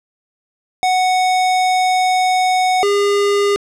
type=tone pair in turn; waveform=square; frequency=740 / 405.4 Hz; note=F#5 / G#4; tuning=0 / -42 cents; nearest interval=minor seventh; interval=1042 cents; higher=first; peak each=-13 dBFS; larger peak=neither; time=0.83-2.83 / 2.83-3.56 s; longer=first; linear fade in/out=0 ms; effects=low-pass 8000 Hz 12 dB/octave